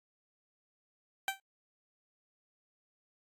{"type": "tone with exponential decay", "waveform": "15% pulse", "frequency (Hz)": 778, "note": "G5", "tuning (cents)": -13, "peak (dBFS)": -21, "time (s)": [1.28, 1.4], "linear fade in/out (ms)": 1, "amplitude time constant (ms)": 26, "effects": ["AAC 64 kbps"]}